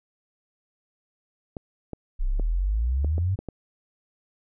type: clicks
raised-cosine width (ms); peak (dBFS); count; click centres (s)
2; -20; 7; 1.568 / 1.933 / 2.397 / 3.046 / 3.181 / 3.39 / 3.487
type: exponential sweep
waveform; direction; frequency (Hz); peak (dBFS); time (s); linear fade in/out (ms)
sine; up; 30.05 to 99.9; -21; 2.19-3.36; 20
effects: none